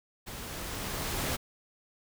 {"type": "noise with level ramp", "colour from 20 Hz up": "pink", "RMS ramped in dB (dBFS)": [-42, -31], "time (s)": [0.26, 1.37], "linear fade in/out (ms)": 20, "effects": []}